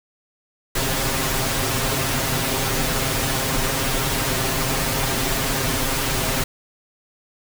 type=noise with comb filter; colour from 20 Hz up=pink; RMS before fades=-22 dBFS; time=0.75-6.44 s; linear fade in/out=5 ms; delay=7.5 ms; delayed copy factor=+1; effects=none